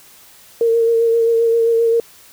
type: tone with vibrato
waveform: sine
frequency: 460 Hz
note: A#4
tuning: 23 cents flat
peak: -11 dBFS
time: 0.61-2 s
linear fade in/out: 2 ms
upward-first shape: sine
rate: 7.6 Hz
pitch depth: 22 cents each way
effects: white hiss -45 dBFS RMS until 2.32 s